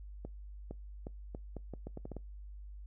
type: accelerating click train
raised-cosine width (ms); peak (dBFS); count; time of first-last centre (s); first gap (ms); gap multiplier
2; -29; 11; 0.25-2.167; 460; 0.78
effects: noise-tail reverb RT60 0.2 s tail -24 dB re dry + added 50 Hz sine -45 dBFS peak until 2.86 s